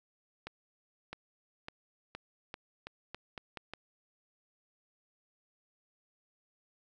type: accelerating click train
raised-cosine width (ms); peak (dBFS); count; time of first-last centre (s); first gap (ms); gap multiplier
0.3; -25; 10; 0.47-3.736; 660; 0.84
effects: none